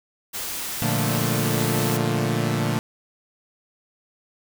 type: noise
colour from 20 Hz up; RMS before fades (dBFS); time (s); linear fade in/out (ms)
white; -30; 0.33-1.98; 20
type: chord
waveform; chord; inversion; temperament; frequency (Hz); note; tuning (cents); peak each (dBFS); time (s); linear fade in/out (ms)
sawtooth; Bb major seventh; none; equal; 116.54 / 146.83 / 174.61 / 220; Bb2 / D3 / F3 / A3; 0 / 0 / 0 / 0; -21 / -22 / -25 / -24; 0.82-2.79; 0
effects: none